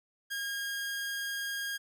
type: tone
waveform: sawtooth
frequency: 1625 Hz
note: G#6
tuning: 38 cents flat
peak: -30 dBFS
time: 0.3-1.78 s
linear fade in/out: 20 ms
effects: none